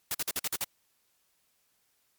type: noise bursts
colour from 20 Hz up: white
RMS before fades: -31 dBFS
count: 7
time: 0.11-0.642 s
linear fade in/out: 2 ms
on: 34 ms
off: 49 ms
effects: white hiss -72 dBFS RMS until 2.18 s + MP3 96 kbps